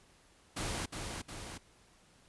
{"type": "noise with echo", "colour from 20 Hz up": "pink", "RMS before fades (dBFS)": -37, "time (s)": [0.56, 0.86], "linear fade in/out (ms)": 10, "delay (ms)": 360, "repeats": 2, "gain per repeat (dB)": -4, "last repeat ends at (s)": 1.58, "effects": ["pink hiss -64 dBFS RMS until 2.28 s", "resampled to 24000 Hz"]}